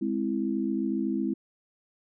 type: chord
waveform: sine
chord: Ab augmented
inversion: none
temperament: equal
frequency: 207.7 / 261.6 / 329.6 Hz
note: Ab3 / C4 / E4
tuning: 0 / 0 / 0 cents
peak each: -30 dBFS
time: 0.01-1.34 s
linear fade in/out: 10 ms
effects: none